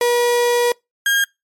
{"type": "tone pair in turn", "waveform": "35% pulse", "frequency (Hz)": [481.4, 1619.2], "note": ["B4", "G#6"], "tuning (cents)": [-44, -44], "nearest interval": "octave + major sixth", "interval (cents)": 2100, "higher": "second", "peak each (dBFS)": -12, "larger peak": "neither", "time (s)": [[0.01, 0.72], [1.06, 1.24]], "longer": "first", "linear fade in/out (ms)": 2, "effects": ["noise-tail reverb RT60 0.2 s tail -26 dB re dry", "MP3 64 kbps"]}